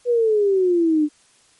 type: exponential sweep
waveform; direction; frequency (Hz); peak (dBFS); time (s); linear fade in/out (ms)
sine; down; 493.9 to 293.7; -14; 0.05-1.09; 50
effects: white hiss -56 dBFS RMS until 1.59 s + MP3 48 kbps